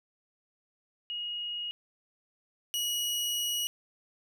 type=tone pair in turn; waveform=sine / sawtooth; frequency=2881 / 2909 Hz; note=F#7 / F#7; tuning=-47 / -30 cents; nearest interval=unison; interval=17 cents; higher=second; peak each=-33 / -26 dBFS; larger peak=second; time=1.1-1.71 / 2.74-3.67 s; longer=second; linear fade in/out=0 ms; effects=none